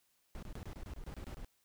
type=noise bursts; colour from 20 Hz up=brown; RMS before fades=-45 dBFS; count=11; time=0.35-1.446 s; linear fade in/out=0 ms; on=76 ms; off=26 ms; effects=white hiss -75 dBFS RMS until 1.64 s